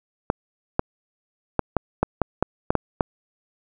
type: clicks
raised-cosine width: 1 ms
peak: -4 dBFS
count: 10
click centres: 0.301 / 0.794 / 1.593 / 1.767 / 2.03 / 2.217 / 2.426 / 2.705 / 2.753 / 3.008 s
effects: none